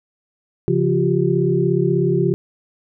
sine tone cluster, 138.6 / 173.4 / 354.4 / 391 Hz, C#3 / F3 / F4 / G4, 0 / -12 / +25 / -4 cents, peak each -20 dBFS, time 0.68-2.34 s, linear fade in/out 0 ms, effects none

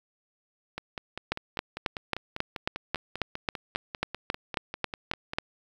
two click trains, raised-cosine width 0.3 ms, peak -10 / -18 dBFS, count 16 / 24, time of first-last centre 1.32-5.385 / 0.78-5.334 s, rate 3.69 / 5.05 Hz, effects 8-bit

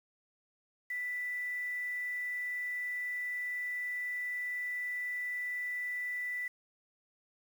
sine tone with quantisation, 1979 Hz, B6, 3 cents sharp, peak -34 dBFS, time 0.9-6.48 s, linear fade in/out 5 ms, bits 9, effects none

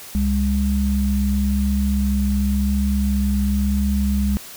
sine tone pair together, 67.68 / 202.1 Hz, C#2 / G#3, -41 / -47 cents, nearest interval octave + perfect fifth, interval 1894 cents, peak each -19 dBFS, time 0.15-4.37 s, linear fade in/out 0 ms, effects white hiss -38 dBFS RMS until 4.56 s

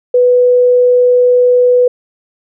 sine tone, 494.5 Hz, B4, 2 cents sharp, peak -5 dBFS, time 0.14-1.88 s, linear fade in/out 5 ms, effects none

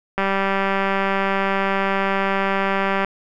click train, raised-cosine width 0.5 ms, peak -6 dBFS, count 560, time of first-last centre 0.18-3.047 s, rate 195 Hz, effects none

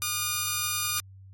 5% pulse tone pair together, 1215.5 / 1443 Hz, D#6 / F#6, -41 / -44 cents, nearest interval minor third, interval 297 cents, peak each -16 / -23 dBFS, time 0.02-1 s, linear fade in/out 0 ms, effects added 96 Hz sine -46 dBFS peak until 1.33 s + AAC 48 kbps

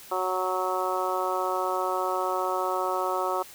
harmonic tone, 185 Hz, F#3, in tune, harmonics 2 / 3 / 4 / 5 / 6 / 7, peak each -32 / -32 / -32 / -32 / -32 / -32 dBFS, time 0.11-3.43 s, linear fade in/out 10 ms, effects white hiss -47 dBFS RMS until 3.54 s

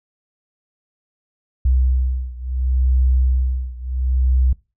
sine beating tone pair, 63.6 / 64.31 Hz, C2 / C2, -48 / -29 cents, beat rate 0.71 Hz, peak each -17 / -19 dBFS, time 1.65-4.53 s, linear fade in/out 5 ms, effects noise-tail reverb RT60 0.3 s tail -23 dB re dry

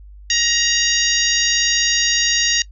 harmonic tone with a mistuned harmonic, 941 Hz, A#5, 16 cents sharp, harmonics 2 / 3 / 4 / 5 / 6 / 7, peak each -22 / -22 / -22 / -22 / -22 / -22 dBFS, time 0.3-2.62 s, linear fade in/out 2 ms, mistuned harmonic 7, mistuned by +16 cents, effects noise-tail reverb RT60 0.1 s tail -21 dB re dry + added 50 Hz sine -37 dBFS peak until 2.71 s

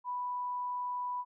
sine tone, 987.8 Hz, B5, in tune, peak -33 dBFS, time 0.04-1.25 s, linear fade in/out 50 ms, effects none

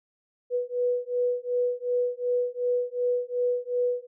sine beating tone pair, 490 / 492.7 Hz, B4 / B4, -14 / -4 cents, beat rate 2.7 Hz, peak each -27 dBFS, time 0.5-4.07 s, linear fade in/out 50 ms, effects none

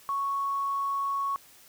triangle tone with tanh clipping, 1108.7 Hz, C#6, in tune, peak -26 dBFS, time 0.09-1.36 s, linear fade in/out 0 ms, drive 2 dB, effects white hiss -55 dBFS RMS until 1.68 s

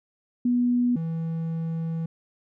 sine / triangle tone pair in turn, 244.2 / 163.64 Hz, B3 / E3, -19 / -12 cents, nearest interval perfect fifth, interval 693 cents, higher first, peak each -19 / -24 dBFS, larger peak first, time 0.45-0.96 / 0.96-2.06 s, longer second, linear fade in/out 5 ms, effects none

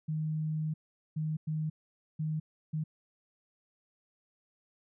sine tone bursts at uneven times, 155.56 Hz, D#3, in tune, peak -30 dBFS, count 5, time 0.08-0.74 / 1.16-1.37 / 1.47-1.7 / 2.19-2.4 / 2.73-2.84 s, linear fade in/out 10 ms, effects none

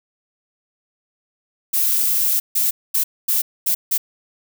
violet noise bursts at uneven times, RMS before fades -18 dBFS, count 6, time 1.73-2.4 / 2.55-2.71 / 2.94-3.04 / 3.28-3.42 / 3.66-3.75 / 3.91-3.98 s, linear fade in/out 10 ms, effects none

